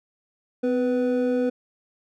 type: tone pair together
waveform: triangle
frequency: 253.6 / 493.9 Hz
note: B3 / B4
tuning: +46 / 0 cents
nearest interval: octave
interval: 1154 cents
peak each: -21 dBFS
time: 0.63-1.5 s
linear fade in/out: 10 ms
effects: none